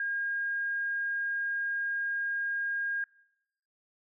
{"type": "tone", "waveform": "sine", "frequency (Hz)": 1620, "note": "G#6", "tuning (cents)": -43, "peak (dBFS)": -29, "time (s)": [0, 3.04], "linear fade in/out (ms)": 2, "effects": ["noise-tail reverb RT60 0.9 s tail -25 dB re dry"]}